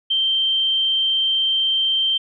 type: tone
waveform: sine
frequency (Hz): 3136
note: G7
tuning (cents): 0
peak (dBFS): -16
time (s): 0.1-2.18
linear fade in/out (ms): 10
effects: none